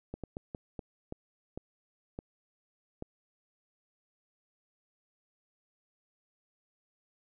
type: slowing click train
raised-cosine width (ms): 2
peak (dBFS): -25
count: 9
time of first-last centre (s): 0.14-3.024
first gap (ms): 97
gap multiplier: 1.36
effects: none